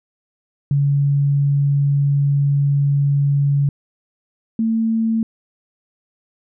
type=tone pair in turn; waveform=sine; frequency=141.5 / 224.6 Hz; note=C#3 / A3; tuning=+36 / +36 cents; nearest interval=minor sixth; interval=800 cents; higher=second; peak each=-13 / -15 dBFS; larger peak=first; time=0.71-3.69 / 4.59-5.23 s; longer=first; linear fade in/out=2 ms; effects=none